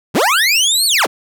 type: linear two-way sweep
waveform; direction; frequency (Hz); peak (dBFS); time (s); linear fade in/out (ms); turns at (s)
25% pulse; up then down; 89.8 to 4500 to 89.8; -7; 0.14-1.07; 20; 0.86
effects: none